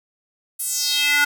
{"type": "tone with high-pass filter sweep", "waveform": "square", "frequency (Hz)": 290.6, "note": "D4", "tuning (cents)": -18, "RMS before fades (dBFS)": -20, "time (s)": [0.59, 1.25], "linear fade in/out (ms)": 10, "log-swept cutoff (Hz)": [11000, 1400], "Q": 3.1, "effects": []}